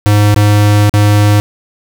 square tone with dropouts, 103.83 Hz, G#2, in tune, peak -6 dBFS, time 0.06-1.4 s, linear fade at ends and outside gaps 0 ms, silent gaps 0.344-0.362 / 0.895-0.939 s, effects none

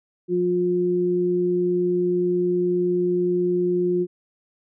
sine tone pair together, 178.1 / 356.2 Hz, F3 / F4, +34 / +34 cents, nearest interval octave, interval 1200 cents, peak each -26 / -19 dBFS, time 0.28-4.07 s, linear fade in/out 50 ms, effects none

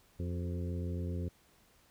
harmonic tone with a mistuned harmonic, 87.31 Hz, F2, in tune, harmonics 1 / 2 / 3 / 4 / 5 / 6, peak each -35 / -41 / -45 / -47 / -49 / -51 dBFS, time 0.19-1.29 s, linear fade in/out 10 ms, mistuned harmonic 4, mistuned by +45 cents, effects pink hiss -66 dBFS RMS until 1.9 s

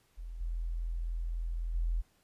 sine tone with level steps, 41.85 Hz, E1, 27 cents sharp, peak -39 / -32 / -28 dBFS, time 0.17-2.02 s, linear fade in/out 20 ms, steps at 0.4 / 1.74 s, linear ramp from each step 10 ms, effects pink hiss -70 dBFS RMS until 2.23 s + resampled to 32000 Hz

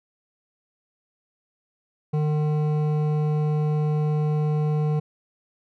sine tone with hard clipping, 151.4 Hz, D#3, 47 cents flat, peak -22 dBFS, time 2.13-5 s, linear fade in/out 10 ms, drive 11 dB, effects none

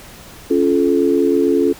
sine chord, Db augmented, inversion none, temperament just, 277.2 / 346.5 / 433.1 Hz, Db4 / F4 / A4, 0 / -14 / -27 cents, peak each -16 dBFS, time 0.5-1.73 s, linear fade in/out 10 ms, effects pink hiss -39 dBFS RMS until 1.79 s

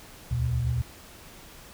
sine tone cluster, 68.8 / 76.8 / 121.1 Hz, C#2 / D#2 / B2, -12 / -22 / -34 cents, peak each -33 / -30 / -25 dBFS, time 0.31-0.82 s, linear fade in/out 5 ms, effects pink hiss -48 dBFS RMS until 1.73 s

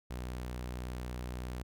sawtooth tone, 61.74 Hz, B1, in tune, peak -34 dBFS, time 0.1-1.63 s, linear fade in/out 10 ms, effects none

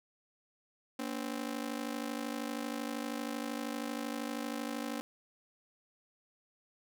sawtooth ring-modulated tone, 261.6 Hz, C4, in tune, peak -29 dBFS, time 0.99-5.01 s, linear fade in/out 0 ms, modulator 26.4 Hz, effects none

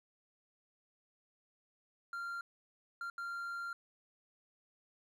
triangle tone bursts at uneven times, 1387 Hz, F6, 12 cents flat, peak -37 dBFS, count 3, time 2.13-2.41 / 3.01-3.1 / 3.18-3.73 s, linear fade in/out 2 ms, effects none

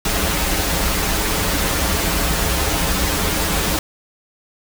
pink noise with comb filter, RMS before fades -19 dBFS, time 0.05-3.79 s, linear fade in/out 2 ms, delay 8.2 ms, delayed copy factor -0.8, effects none

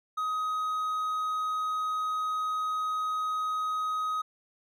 triangle tone, 1259 Hz, D#6, 20 cents sharp, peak -26 dBFS, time 0.17-4.22 s, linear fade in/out 10 ms, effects none

